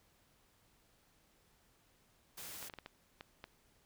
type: noise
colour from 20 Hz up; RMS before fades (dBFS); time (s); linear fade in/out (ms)
white; -48; 2.37-2.69; 10
type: clicks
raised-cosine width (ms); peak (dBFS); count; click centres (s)
0.3; -31; 7; 2.627 / 2.698 / 2.738 / 2.787 / 2.861 / 3.209 / 3.441
effects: pink hiss -71 dBFS RMS until 3.85 s